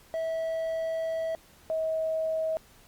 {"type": "tone pair in turn", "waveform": ["triangle", "sine"], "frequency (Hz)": [650, 639.2], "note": ["E5", "D#5"], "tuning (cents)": [-24, 47], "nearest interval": "unison", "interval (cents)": 29, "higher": "first", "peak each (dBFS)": -26, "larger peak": "neither", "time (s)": [[0.14, 1.35], [1.7, 2.57]], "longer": "first", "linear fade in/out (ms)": 0, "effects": ["pink hiss -57 dBFS RMS until 2.87 s", "Opus 48 kbps"]}